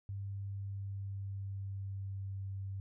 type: tone with pitch glide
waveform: sine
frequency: 99 to 97.3 Hz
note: G2 to G2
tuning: +18 to -12 cents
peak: -38 dBFS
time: 0.09-2.8 s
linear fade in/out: 0 ms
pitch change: -30 cents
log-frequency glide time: 0.5-2.41 s
effects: none